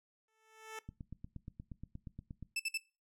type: tone with exponential growth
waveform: 10% pulse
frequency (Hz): 440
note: A4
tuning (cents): 0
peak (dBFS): -33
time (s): 0.28-0.79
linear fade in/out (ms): 2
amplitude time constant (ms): 110
type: click train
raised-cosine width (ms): 5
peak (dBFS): -33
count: 14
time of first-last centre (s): 0.89-2.427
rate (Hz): 8.46
type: tone bursts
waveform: sawtooth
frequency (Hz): 2637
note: E7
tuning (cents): 0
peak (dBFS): -30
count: 3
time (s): 2.56-2.776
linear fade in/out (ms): 5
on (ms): 36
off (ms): 54
effects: noise-tail reverb RT60 0.3 s tail -20 dB re dry + low-pass 12000 Hz 12 dB/octave